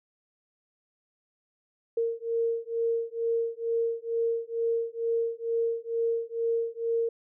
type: beating tone pair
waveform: sine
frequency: 459.9 / 462.1 Hz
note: A#4 / A#4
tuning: -23 / -15 cents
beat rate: 2.2 Hz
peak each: -29 / -29 dBFS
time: 1.97-7.09 s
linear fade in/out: 5 ms
effects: none